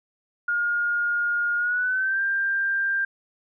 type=tone with pitch glide; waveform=sine; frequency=1423 to 1588.1 Hz; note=F6 to G6; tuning=+32 to +22 cents; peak=-21 dBFS; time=0.48-3.05 s; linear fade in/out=5 ms; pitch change=+190 cents; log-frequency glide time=1.57-2.22 s; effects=none